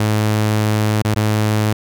sawtooth tone with dropouts, 107 Hz, A2, 48 cents flat, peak -10 dBFS, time 0-1.73 s, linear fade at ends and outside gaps 5 ms, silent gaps 1.022-1.048 / 1.145-1.161 s, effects none

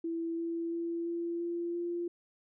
sine tone with pitch steps, 332 / 334.7 / 337.4 / 340.2 / 342.9 / 345.7 Hz, E4 / E4 / E4 / F4 / F4 / F4, +12 / +26 / +40 / -45 / -32 / -18 cents, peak -32 dBFS, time 0.04-2.08 s, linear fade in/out 5 ms, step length 340 ms, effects none

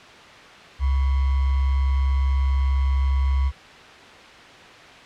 sine tone with sample-and-hold, 67.6 Hz, C#2, 43 cents flat, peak -17 dBFS, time 0.79-3.52 s, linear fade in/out 50 ms, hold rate 1050 Hz, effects white hiss -43 dBFS RMS until 5.05 s + low-pass 3000 Hz 12 dB/octave

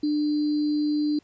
sine tone with sample-and-hold, 298.3 Hz, D4, 27 cents sharp, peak -21 dBFS, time 0.03-1.19 s, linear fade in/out 5 ms, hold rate 4410 Hz, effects pink hiss -62 dBFS RMS until 1.23 s + resampled to 16000 Hz

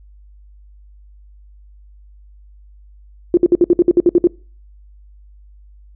sine tone bursts, 349.2 Hz, F4, in tune, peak -6 dBFS, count 11, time 3.34-4.272 s, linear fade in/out 2 ms, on 32 ms, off 58 ms, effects noise-tail reverb RT60 0.4 s tail -25 dB re dry + added 50 Hz sine -41 dBFS peak until 5.95 s

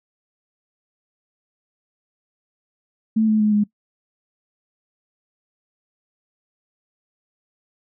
sine tone with pitch steps, 220 / 216 / 212 / 208.1 Hz, A3 / A3 / G#3 / G#3, 0 / -32 / +36 / +4 cents, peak -14 dBFS, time 3.16-3.64 s, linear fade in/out 10 ms, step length 120 ms, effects noise-tail reverb RT60 0.1 s tail -21 dB re dry

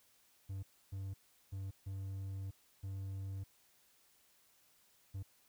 triangle tone bursts at uneven times, 96.8 Hz, G2, 21 cents flat, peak -38 dBFS, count 6, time 0.49-0.63 / 0.92-1.14 / 1.52-1.71 / 1.86-2.51 / 2.83-3.44 / 5.14-5.23 s, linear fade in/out 10 ms, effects white hiss -70 dBFS RMS until 5.48 s

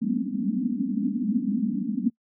pink band-pass noise, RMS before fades -26 dBFS, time 0.01-2.1 s, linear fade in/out 10 ms, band 190 to 280 Hz, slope 96 dB/octave, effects noise-tail reverb RT60 0.1 s tail -26 dB re dry

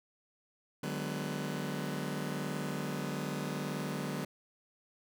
sawtooth chord, G# half-diminished seventh, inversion second, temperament just, 149.51 / 186.89 / 207.7 / 249.2 Hz, D3 / F#3 / G#3 / B3, +31 / +18 / 0 / +16 cents, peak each -35 / -36 / -38 / -37 dBFS, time 0.83-4.25 s, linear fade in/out 5 ms, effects none

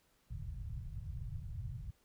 white low-pass noise, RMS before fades -43 dBFS, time 0.3-1.91 s, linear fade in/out 10 ms, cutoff 140 Hz, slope 48 dB/octave, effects pink hiss -73 dBFS RMS until 2.04 s

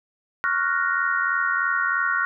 sine chord, Gb major seventh, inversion second, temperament equal, 1108.7 / 1396.9 / 1480 / 1864.7 Hz, Db6 / F6 / Gb6 / Bb6, 0 / 0 / 0 / 0 cents, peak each -27 / -24 / -25 / -27 dBFS, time 0.44-2.25 s, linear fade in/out 0 ms, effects none

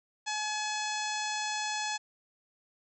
harmonic tone with a mistuned harmonic, 850 Hz, G#5, 40 cents sharp, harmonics 1 / 2 / 3 / 4 / 5 / 6 / 7 / 8 / 9, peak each -35 / -38 / -40 / -41 / -42 / -43 / -43 / -44 / -45 dBFS, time 0.26-1.98 s, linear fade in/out 20 ms, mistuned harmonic 7, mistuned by +34 cents, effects none

